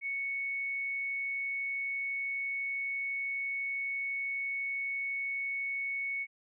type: tone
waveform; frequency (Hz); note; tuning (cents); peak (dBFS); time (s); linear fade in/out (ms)
sine; 2217; C#7; 0; -32; 0.01-6.27; 50
effects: none